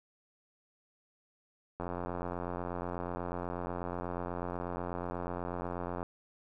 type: click train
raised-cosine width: 1 ms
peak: -23 dBFS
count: 374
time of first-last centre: 1.8-6.029 s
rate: 88.2 Hz
effects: none